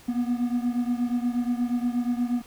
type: beating tone pair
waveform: triangle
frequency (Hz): 240 / 248.4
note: B3 / B3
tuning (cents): -49 / +10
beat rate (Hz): 8.4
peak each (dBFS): -23 / -26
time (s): 0.08-2.42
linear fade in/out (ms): 10
effects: pink hiss -51 dBFS RMS until 2.46 s